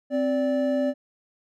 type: tone pair together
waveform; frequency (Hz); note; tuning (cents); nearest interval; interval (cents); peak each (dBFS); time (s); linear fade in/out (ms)
triangle; 261.6 / 582.2; C4 / D5; 0 / -15; octave + major second; 1385; -22; 0.1-0.94; 50
effects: none